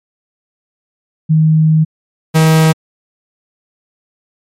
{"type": "tone pair in turn", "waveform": ["sine", "45% pulse"], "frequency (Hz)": [157.3, 159.04], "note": ["D#3", "D#3"], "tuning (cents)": [19, 38], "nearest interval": "unison", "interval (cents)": 19, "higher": "second", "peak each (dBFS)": -6, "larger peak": "neither", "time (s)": [[1.29, 1.85], [2.34, 2.73]], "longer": "first", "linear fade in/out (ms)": 20, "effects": ["MP3 64 kbps"]}